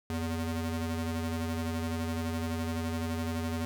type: ring-modulated tone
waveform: 40% pulse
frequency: 164.81 Hz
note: E3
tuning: in tune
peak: -27 dBFS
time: 0.1-3.65 s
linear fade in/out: 0 ms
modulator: 76.5 Hz
effects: none